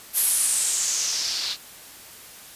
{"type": "noise with low-pass filter sweep", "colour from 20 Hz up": "blue", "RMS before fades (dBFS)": -24, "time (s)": [0.13, 1.57], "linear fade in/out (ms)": 50, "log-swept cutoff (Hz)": [12000, 4100], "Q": 3.8, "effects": ["white hiss -44 dBFS RMS until 2.55 s", "resampled to 32000 Hz"]}